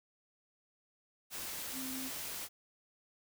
sine tone in noise, 261.6 Hz, C4, in tune, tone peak -42 dBFS, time 1.72-2.11 s, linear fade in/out 50 ms, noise white, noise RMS -42 dBFS, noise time 1.3-2.49 s, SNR -3 dB, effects none

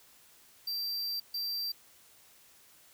square tone bursts at uneven times, 4700 Hz, D8, 1 cent sharp, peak -33 dBFS, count 2, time 0.67-1.2 / 1.34-1.72 s, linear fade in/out 5 ms, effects white hiss -60 dBFS RMS until 2.93 s

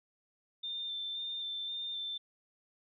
sine tone with vibrato, 3581 Hz, A7, 30 cents sharp, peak -36 dBFS, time 0.63-2.18 s, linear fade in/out 10 ms, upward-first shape square, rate 1.9 Hz, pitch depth 14 cents each way, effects none

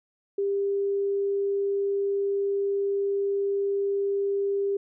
sine tone, 398.3 Hz, G4, 28 cents sharp, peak -23 dBFS, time 0.38-4.77 s, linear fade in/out 5 ms, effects none

